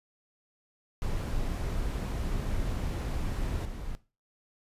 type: noise with level steps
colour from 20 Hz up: brown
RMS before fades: -31 / -38 dBFS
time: 1.02-3.95 s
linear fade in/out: 0 ms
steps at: 3.65 s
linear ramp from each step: 5 ms
effects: noise-tail reverb RT60 0.3 s tail -17 dB re dry + resampled to 32000 Hz